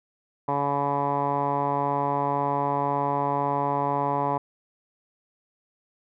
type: tone with low-pass filter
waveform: 10% pulse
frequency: 141.9 Hz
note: C#3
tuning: 41 cents sharp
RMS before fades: -25 dBFS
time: 0.48-4.38 s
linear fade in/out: 5 ms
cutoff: 980 Hz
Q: 5.2
effects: none